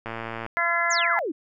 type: click train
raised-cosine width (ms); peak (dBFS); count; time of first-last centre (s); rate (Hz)
0.5; -17; 47; 0.06-0.464; 114
type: harmonic tone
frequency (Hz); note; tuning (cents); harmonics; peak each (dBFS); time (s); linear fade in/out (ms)
340.8; F4; -42; 2 / 3 / 4 / 5 / 6; -29 / -29 / -27 / -26 / -26; 0.57-1.19; 0
type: exponential sweep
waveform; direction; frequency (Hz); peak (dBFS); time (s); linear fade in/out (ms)
sine; down; 7530 to 277.2; -25; 0.9-1.32; 10
effects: none